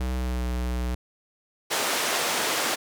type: tone with pitch glide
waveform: square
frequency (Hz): 63.3 to 61.5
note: B1 to B1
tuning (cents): +43 to -7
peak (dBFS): -26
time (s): 0-0.95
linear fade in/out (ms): 5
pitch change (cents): -50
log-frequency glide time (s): 0.14-0.44
type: band-pass noise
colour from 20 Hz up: pink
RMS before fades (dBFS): -26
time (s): 1.7-2.76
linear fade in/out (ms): 20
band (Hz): 450 to 11000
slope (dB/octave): 12
effects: none